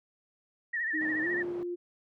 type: tone with vibrato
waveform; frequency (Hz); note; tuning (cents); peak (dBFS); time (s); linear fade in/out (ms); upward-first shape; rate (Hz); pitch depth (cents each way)
sine; 1837; A#6; -26; -29; 0.73-1.43; 10; sine; 14; 80
type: tone with pitch glide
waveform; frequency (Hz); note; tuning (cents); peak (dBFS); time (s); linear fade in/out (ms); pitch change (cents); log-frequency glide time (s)
sine; 311.1 to 351.2; D#4 to F4; 0 to +10; -32; 0.93-1.76; 20; +210; 1.22-1.28
type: band-pass noise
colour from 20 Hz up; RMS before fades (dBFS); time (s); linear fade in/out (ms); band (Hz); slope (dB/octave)
white; -46; 1.01-1.63; 0; 150 to 560; 12
effects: none